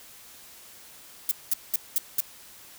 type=noise bursts; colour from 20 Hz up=violet; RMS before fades=-23 dBFS; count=5; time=1.29-2.205 s; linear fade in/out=2 ms; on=23 ms; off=200 ms; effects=white hiss -49 dBFS RMS until 2.78 s